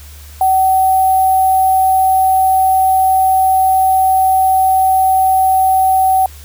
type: tone with sample-and-hold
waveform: sine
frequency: 759 Hz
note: F#5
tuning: 44 cents sharp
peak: -8 dBFS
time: 0.41-6.26 s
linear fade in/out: 2 ms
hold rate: 11025 Hz
effects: added 73 Hz sine -33 dBFS peak until 6.44 s + white hiss -40 dBFS RMS until 6.44 s